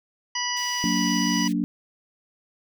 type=harmonic tone; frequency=980 Hz; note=B5; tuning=14 cents flat; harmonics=1 / 2 / 3 / 5 / 6; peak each=-31 / -31 / -31 / -31 / -31 dBFS; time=0.35-1.48 s; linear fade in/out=5 ms
type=high-pass noise; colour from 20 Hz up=pink; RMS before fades=-43 dBFS; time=0.56-1.53 s; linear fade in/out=10 ms; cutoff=1700 Hz; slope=96 dB/octave
type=chord; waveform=sine; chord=Gb augmented; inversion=none; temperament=just; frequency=185 / 231.2 / 289.1 Hz; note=Gb3 / Bb3 / D4; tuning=0 / -14 / -27 cents; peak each=-26 dBFS; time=0.84-1.64 s; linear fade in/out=0 ms
effects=none